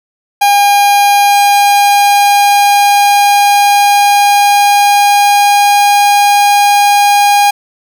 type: tone with pitch glide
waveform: 45% pulse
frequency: 810 to 814.7 Hz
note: G#5 to G#5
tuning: -43 to -33 cents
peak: -5 dBFS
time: 0.41-7.51 s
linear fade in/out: 10 ms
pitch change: +10 cents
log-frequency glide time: 1.18-5.96 s
effects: none